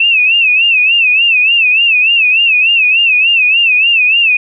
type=tone with vibrato; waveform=sine; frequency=2632 Hz; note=E7; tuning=3 cents flat; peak=-6 dBFS; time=0-4.37 s; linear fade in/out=5 ms; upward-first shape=sine; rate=3.4 Hz; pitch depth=120 cents each way; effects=none